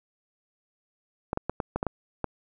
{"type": "clicks", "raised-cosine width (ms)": 1, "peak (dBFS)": -13, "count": 8, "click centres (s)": [1.331, 1.374, 1.496, 1.602, 1.76, 1.829, 1.867, 2.243], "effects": []}